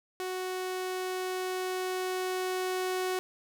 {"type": "tone with level ramp", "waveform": "sawtooth", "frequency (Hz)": 370, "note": "F#4", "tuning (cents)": 0, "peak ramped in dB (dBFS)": [-29, -25], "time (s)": [0.2, 3.19], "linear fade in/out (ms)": 0, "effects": []}